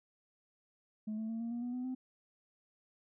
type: tone with pitch steps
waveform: sine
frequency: 215 / 220.5 / 226.2 / 232 / 238 / 244.1 / 250.4 / 256.9 Hz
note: A3 / A3 / A3 / A#3 / A#3 / B3 / B3 / C4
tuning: -40 / +4 / +48 / -8 / +36 / -20 / +24 / -32 cents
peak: -34 dBFS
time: 1.07-1.95 s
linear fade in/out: 10 ms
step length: 110 ms
effects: tanh soft clip ceiling -34 dBFS